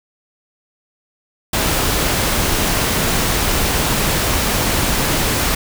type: noise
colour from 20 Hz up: pink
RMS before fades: -17 dBFS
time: 1.53-5.55 s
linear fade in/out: 5 ms
effects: none